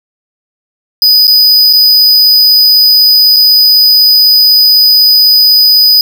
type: tone with dropouts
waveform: square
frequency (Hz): 4978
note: D#8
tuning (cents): 0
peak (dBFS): -3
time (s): 1.02-6.01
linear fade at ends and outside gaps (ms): 1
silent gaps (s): 1.27-1.278 / 1.729-1.734 / 3.362-3.366
effects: none